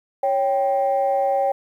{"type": "tone pair together", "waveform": "sine", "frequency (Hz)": [553.8, 784], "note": ["C#5", "G5"], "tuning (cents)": [-2, 0], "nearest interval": "tritone", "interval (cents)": 602, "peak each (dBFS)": -19, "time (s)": [0.23, 1.52], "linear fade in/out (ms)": 5, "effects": ["tanh soft clip ceiling -11 dBFS", "9-bit"]}